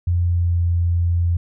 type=tone with pitch glide; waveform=sine; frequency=87.31 to 86.11 Hz; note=F2 to F2; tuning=0 to -24 cents; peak=-15 dBFS; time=0.07-1.37 s; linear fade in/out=5 ms; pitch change=-24 cents; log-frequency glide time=0.17-0.62 s; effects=none